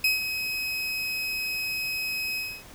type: tone with ADSR envelope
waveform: 30% pulse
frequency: 2550 Hz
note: D#7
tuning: 42 cents sharp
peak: -16 dBFS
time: 0.04-2.64 s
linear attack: 4 ms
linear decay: 150 ms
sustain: -9 dB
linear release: 270 ms
effects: pink hiss -48 dBFS RMS until 2.74 s